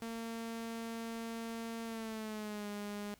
sawtooth tone with pitch glide, 228.4 to 205.8 Hz, A#3 to G#3, -35 to -16 cents, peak -36 dBFS, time 0.02-3.14 s, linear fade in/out 0 ms, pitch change -181 cents, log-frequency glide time 1.85-2.68 s, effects pink hiss -65 dBFS RMS until 3.19 s

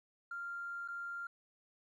triangle tone with dropouts, 1392 Hz, F6, 6 cents flat, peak -36 dBFS, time 0.31-1.27 s, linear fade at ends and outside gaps 5 ms, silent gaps 0.878-0.884 s, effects tanh soft clip ceiling -38 dBFS

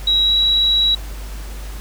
sine tone with pitch glide, 3867 to 3889 Hz, B7 to B7, -37 to -27 cents, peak -12 dBFS, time 0.07-0.95 s, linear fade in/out 5 ms, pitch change +10 cents, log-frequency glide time 0.24-0.33 s, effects added 50 Hz sine -27 dBFS peak until 1.8 s + pink hiss -38 dBFS RMS until 1.8 s

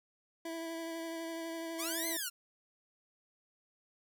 25% pulse tone with vibrato, 329.6 Hz, E4, in tune, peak -35 dBFS, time 0.45-2.17 s, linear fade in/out 5 ms, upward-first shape sine, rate 12 Hz, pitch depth 16 cents each way
5% pulse linear two-way sweep, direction up then down, 1039 to 2107 to 1344 Hz, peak -25 dBFS, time 1.78-2.3 s, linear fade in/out 20 ms, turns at 2.08 s
effects none

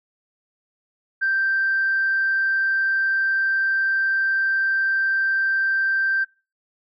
sine tone, 1568 Hz, G6, in tune, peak -17 dBFS, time 1.21-6.25 s, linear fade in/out 20 ms, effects noise-tail reverb RT60 0.3 s tail -21 dB re dry + tanh soft clip ceiling -13 dBFS

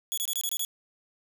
10% pulse tone bursts, 3379 Hz, G#7, 29 cents sharp, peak -20 dBFS, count 7, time 0.12-0.649 s, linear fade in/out 0 ms, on 55 ms, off 24 ms, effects none

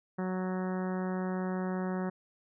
harmonic tone, 185.2 Hz, F#3, 2 cents sharp, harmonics 1 / 2 / 3 / 4 / 5 / 6 / 7 / 8 / 9 / 10, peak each -32 / -38 / -42 / -44 / -46 / -48 / -49 / -50 / -51 / -52 dBFS, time 0.18-2.1 s, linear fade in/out 10 ms, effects none

